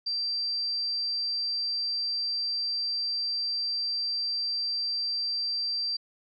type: tone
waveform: sine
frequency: 4700 Hz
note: D8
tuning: 1 cent sharp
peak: -27 dBFS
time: 0.06-5.97 s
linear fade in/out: 10 ms
effects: none